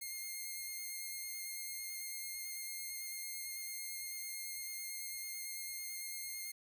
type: tone with vibrato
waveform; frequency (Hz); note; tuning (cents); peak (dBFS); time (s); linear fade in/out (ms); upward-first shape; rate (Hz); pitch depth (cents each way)
5% pulse; 2126; C7; +27; -32; 0.01-6.52; 10; square; 9; 9
effects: none